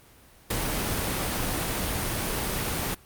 pink noise with ADSR envelope, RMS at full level -24 dBFS, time 0.5-2.95 s, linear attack 9 ms, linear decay 11 ms, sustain -4 dB, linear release 11 ms, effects pink hiss -54 dBFS RMS until 3.05 s + Opus 32 kbps

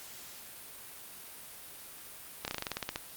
slowing click train, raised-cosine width 0.2 ms, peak -16 dBFS, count 12, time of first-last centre 2.45-2.959 s, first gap 29 ms, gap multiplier 1.09, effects white hiss -48 dBFS RMS until 3.16 s + Opus 48 kbps

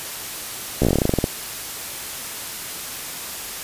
slowing click train, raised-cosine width 2 ms, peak -4 dBFS, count 15, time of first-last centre 0.82-1.241 s, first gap 14 ms, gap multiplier 1.11, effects white hiss -31 dBFS RMS until 3.63 s + resampled to 32000 Hz

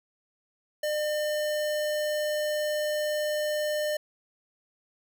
square tone, 603 Hz, D5, 46 cents sharp, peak -27 dBFS, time 0.83-3.97 s, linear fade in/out 5 ms, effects none

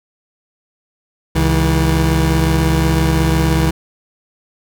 25% pulse tone pair together, 68 / 161.73 Hz, C#2 / E3, -33 / -33 cents, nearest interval octave + minor third, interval 1500 cents, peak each -11 dBFS, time 1.35-3.71 s, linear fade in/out 10 ms, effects none

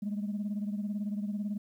sine beating tone pair, 203.7 / 221.7 Hz, G#3 / A3, -33 / +13 cents, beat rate 18 Hz, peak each -31 / -37 dBFS, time 0.02-1.58 s, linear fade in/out 10 ms, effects tanh soft clip ceiling -27 dBFS + 11-bit

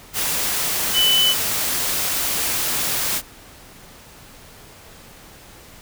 sine tone in noise, 2999 Hz, F#7, 23 cents sharp, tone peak -14 dBFS, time 0.93-1.35 s, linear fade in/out 50 ms, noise white, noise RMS -22 dBFS, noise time 0.13-3.22 s, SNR +5 dB, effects pink hiss -44 dBFS RMS until 5.81 s

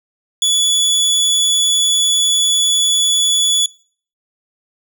25% pulse tone, 3422 Hz, A7, 49 cents flat, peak -8 dBFS, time 0.42-3.66 s, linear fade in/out 2 ms, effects noise-tail reverb RT60 0.5 s tail -24 dB re dry

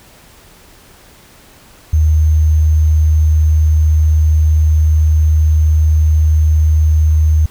sine tone with sample-and-hold, 77.78 Hz, D#2, in tune, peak -7 dBFS, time 1.93-7.46 s, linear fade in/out 5 ms, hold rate 6300 Hz, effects pink hiss -43 dBFS RMS until 7.5 s

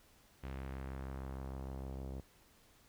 sawtooth tone with low-pass filter sweep, 66.5 Hz, C2, 29 cents sharp, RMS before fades -44 dBFS, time 0.43-2.21 s, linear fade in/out 10 ms, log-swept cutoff 2700 to 560 Hz, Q 1.1, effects pink hiss -66 dBFS RMS until 2.88 s

